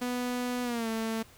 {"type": "tone with pitch glide", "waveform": "sawtooth", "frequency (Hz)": [246.9, 223.8], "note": ["B3", "A3"], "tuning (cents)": [0, 30], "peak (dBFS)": -26, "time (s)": [0.01, 1.23], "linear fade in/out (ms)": 10, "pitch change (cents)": -170, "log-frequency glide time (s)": [0.63, 0.88], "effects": ["pink hiss -56 dBFS RMS until 1.37 s"]}